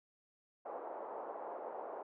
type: band-pass noise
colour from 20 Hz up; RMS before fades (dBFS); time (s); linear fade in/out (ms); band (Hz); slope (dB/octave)
pink; -45; 0.65-2.03; 10; 470 to 930; 24
effects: none